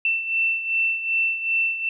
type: beating tone pair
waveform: sine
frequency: 2679 / 2681.6 Hz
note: E7 / E7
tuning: +27 / +29 cents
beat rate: 2.6 Hz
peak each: -21 / -27 dBFS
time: 0.05-1.89 s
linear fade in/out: 2 ms
effects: none